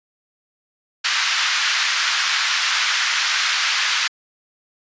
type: band-pass noise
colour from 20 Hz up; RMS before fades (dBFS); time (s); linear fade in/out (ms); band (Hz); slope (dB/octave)
pink; -20; 1.04-4.08; 10; 1300 to 6000; 24
effects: resampled to 16000 Hz